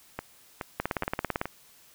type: two click trains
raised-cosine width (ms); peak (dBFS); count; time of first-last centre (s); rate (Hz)
0.5; -12 / -17; 12 / 4; 0.8-1.415 / 0.19-1.456; 17.9 / 2.37
effects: white hiss -57 dBFS RMS until 1.94 s